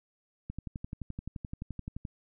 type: click train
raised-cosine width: 5 ms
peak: -25 dBFS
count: 19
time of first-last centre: 0.5-2.052 s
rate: 11.6 Hz
effects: none